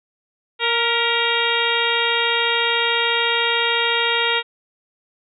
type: harmonic tone with a mistuned harmonic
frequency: 466.2 Hz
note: A#4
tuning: in tune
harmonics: 1 / 2 / 3 / 4 / 5 / 6 / 7 / 8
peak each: -25 / -25 / -25 / -25 / -25 / -25 / -25 / -25 dBFS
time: 0.59-4.43 s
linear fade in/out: 50 ms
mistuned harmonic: 4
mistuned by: +48 cents
effects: none